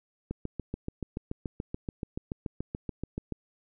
click train, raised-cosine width 3 ms, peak -20 dBFS, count 22, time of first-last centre 0.31-3.323 s, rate 6.97 Hz, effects none

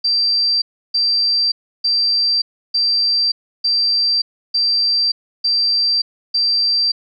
sine tone bursts, 4699 Hz, D8, in tune, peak -13 dBFS, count 8, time 0.04-6.92 s, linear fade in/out 10 ms, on 580 ms, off 320 ms, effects none

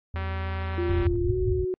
triangle tone, 83.3 Hz, E2, 19 cents sharp, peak -26 dBFS, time 0.14-1.16 s, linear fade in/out 0 ms
click train, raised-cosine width 0.3 ms, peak -18 dBFS, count 175, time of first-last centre 0.16-1.066 s, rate 192 Hz
sine tone with pitch glide, 349.2 to 369.1 Hz, F4 to F#4, 0 to -4 cents, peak -25 dBFS, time 0.78-1.74 s, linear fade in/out 0 ms, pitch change +96 cents, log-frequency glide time 1.24-1.35 s
white low-pass noise, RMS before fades -27 dBFS, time 0.89-1.65 s, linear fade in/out 5 ms, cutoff 120 Hz, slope 48 dB/octave
effects low-pass 2000 Hz 12 dB/octave + AAC 64 kbps

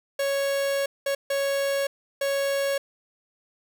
45% pulse tone bursts at uneven times, 554.4 Hz, C#5, in tune, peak -23 dBFS, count 4, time 0.19-0.86 / 1.06-1.15 / 1.3-1.87 / 2.21-2.78 s, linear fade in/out 5 ms, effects none

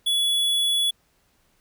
square tone, 3400 Hz, G#7, 40 cents sharp, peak -20 dBFS, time 0.06-0.91 s, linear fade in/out 10 ms, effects pink hiss -65 dBFS RMS until 1.6 s

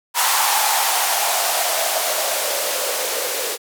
violet noise with band-pass filter sweep, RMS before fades -20 dBFS, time 0.14-3.58 s, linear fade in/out 50 ms, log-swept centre 930 to 460 Hz, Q 5.1, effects none

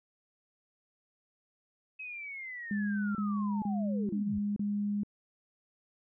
sine linear sweep, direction down, 2566 to 56.2 Hz, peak -39 dBFS, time 1.99-4.39 s, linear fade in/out 10 ms
sine tone bursts, 205.2 Hz, G#3, 21 cents flat, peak -29 dBFS, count 5, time 2.71-5.034 s, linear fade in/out 2 ms, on 440 ms, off 31 ms
effects none

